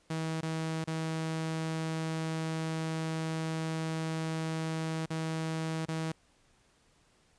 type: tone with dropouts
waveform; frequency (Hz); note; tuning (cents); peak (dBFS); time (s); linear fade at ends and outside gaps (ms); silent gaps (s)
sawtooth; 160.5; E3; -46; -28; 0.1-6.12; 5; 0.41-0.428 / 0.842-0.874 / 5.059-5.103 / 5.855-5.884
effects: pink hiss -67 dBFS RMS until 7.38 s + resampled to 22050 Hz